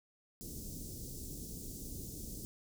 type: band-stop noise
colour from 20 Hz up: pink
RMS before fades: -45 dBFS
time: 0.41-2.45 s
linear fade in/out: 0 ms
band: 380 to 5700 Hz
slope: 24 dB/octave
effects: none